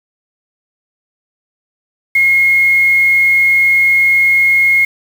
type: tone with quantisation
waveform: sine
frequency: 2154 Hz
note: C7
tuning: 50 cents sharp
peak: -7 dBFS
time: 2.15-4.85 s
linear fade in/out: 5 ms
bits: 5
effects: none